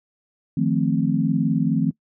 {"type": "chord", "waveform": "sine", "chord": "F dominant seventh", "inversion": "third", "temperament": "equal", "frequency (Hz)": [155.56, 174.61, 220, 261.6], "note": ["Eb3", "F3", "A3", "C4"], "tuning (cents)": [0, 0, 0, 0], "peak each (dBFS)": -23, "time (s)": [0.57, 1.91], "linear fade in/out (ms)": 5, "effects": ["noise-tail reverb RT60 0.1 s tail -22 dB re dry"]}